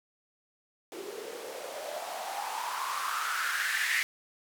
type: noise with band-pass filter sweep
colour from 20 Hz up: blue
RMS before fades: -34 dBFS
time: 0.92-4.03 s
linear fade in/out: 0 ms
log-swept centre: 360 to 2000 Hz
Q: 6.4
effects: none